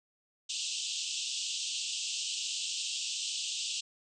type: band-pass noise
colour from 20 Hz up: pink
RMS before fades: -36 dBFS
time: 0.49-3.81 s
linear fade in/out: 10 ms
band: 2700 to 8200 Hz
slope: 96 dB/octave
effects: none